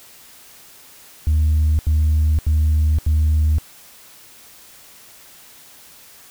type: tone bursts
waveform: sine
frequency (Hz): 77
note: D#2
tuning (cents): -17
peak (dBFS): -11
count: 4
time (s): 1.27-3.584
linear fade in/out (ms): 0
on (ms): 520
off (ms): 78
effects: tanh soft clip ceiling -11 dBFS + white hiss -45 dBFS RMS until 6.3 s